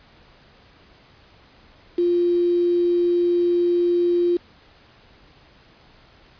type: tone with quantisation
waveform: sine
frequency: 349.2 Hz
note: F4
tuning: in tune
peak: -16 dBFS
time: 1.98-4.37 s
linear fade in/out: 5 ms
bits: 6
effects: pink hiss -52 dBFS RMS until 6.39 s + resampled to 11025 Hz